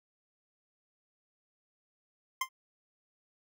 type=tone with exponential decay; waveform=25% pulse; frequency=1046.5 Hz; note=C6; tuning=in tune; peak=-22 dBFS; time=2.41-2.49 s; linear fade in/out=5 ms; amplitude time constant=17 ms; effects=none